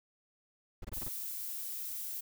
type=noise bursts; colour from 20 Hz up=brown; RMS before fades=-41 dBFS; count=6; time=0.82-1.086 s; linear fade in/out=5 ms; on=26 ms; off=22 ms
type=noise; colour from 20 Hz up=violet; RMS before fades=-40 dBFS; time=0.93-2.21 s; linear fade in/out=10 ms
effects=none